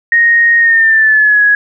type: tone with pitch glide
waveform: sine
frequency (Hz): 1864.7 to 1670.9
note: A#6 to G#6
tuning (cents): 0 to +10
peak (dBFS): -5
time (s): 0.12-1.55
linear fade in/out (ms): 2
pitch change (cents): -190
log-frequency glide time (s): 0.59-1.43
effects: none